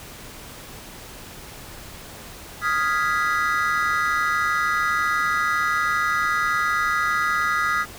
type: chord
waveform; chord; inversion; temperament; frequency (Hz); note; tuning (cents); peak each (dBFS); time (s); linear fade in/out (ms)
triangle; F half-diminished seventh; third; equal; 1244.5 / 1396.9 / 1661.2 / 1975.5; Eb6 / F6 / Ab6 / Cb7; 0 / 0 / 0 / 0; -21 / -24 / -25 / -25; 2.61-7.86; 50
effects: pink hiss -40 dBFS RMS until 7.98 s